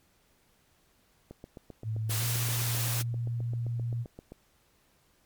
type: click train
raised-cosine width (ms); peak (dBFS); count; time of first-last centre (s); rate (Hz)
2; -30; 24; 1.31-4.32; 7.64
type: tone with pitch glide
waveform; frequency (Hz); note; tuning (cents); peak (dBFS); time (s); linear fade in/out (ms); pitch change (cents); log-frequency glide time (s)
sine; 110 to 117.9; A2 to A#2; 0 to +20; -29; 1.83-4.06; 50; +120; 2.17-2.24
type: noise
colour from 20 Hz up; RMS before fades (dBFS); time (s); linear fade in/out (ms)
white; -33; 2.09-3.03; 20
effects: pink hiss -67 dBFS RMS until 5.25 s + MP3 96 kbps